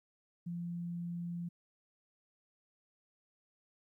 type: tone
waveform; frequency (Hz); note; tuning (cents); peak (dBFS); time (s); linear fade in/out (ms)
sine; 172.4; F3; -22; -37; 0.46-1.49; 10
effects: 13-bit